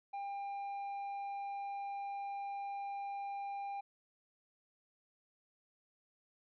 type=tone with tanh clipping; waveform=triangle; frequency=799 Hz; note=G5; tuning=33 cents sharp; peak=-40 dBFS; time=0.13-3.81 s; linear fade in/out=10 ms; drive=9 dB; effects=none